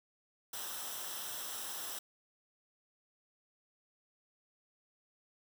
white noise with comb filter, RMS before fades -42 dBFS, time 0.53-1.99 s, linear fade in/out 5 ms, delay 0.44 ms, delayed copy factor -0.65, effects none

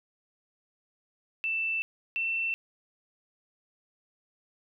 sine tone pair in turn, 2660 / 2686 Hz, E7 / E7, +15 / +32 cents, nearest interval unison, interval 17 cents, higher second, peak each -27 dBFS, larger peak neither, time 1.44-1.82 / 2.16-2.54 s, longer neither, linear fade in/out 0 ms, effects none

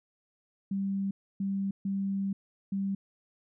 sine tone bursts at uneven times, 196 Hz, G3, in tune, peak -28 dBFS, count 4, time 0.71-1.11 / 1.4-1.71 / 1.85-2.33 / 2.72-2.95 s, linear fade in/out 5 ms, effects none

